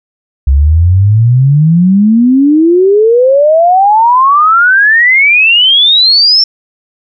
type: exponential sweep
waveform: sine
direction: up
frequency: 65.41 to 5460 Hz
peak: -3 dBFS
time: 0.47-6.44 s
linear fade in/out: 5 ms
effects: none